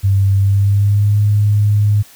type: tone with pitch glide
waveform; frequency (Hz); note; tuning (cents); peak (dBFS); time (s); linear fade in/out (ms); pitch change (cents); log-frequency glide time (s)
sine; 98 to 103.83; G2 to G#2; 0 to 0; -9; 0.03-2.03; 20; +100; 0.38-1.18
effects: white hiss -43 dBFS RMS until 2.15 s